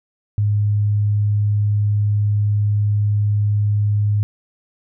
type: tone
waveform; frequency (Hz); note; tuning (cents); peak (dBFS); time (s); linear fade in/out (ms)
sine; 103.83; G#2; 0; -14; 0.38-4.23; 0
effects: none